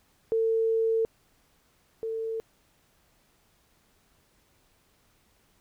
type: tone pair in turn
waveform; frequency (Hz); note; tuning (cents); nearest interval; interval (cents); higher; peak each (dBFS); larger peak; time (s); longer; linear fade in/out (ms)
sine; 450 / 448.3; A4 / A4; +39 / +32; unison; 7; first; -22 / -29; first; 0.32-1.05 / 2.03-2.4; first; 0
effects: pink hiss -66 dBFS RMS until 5.6 s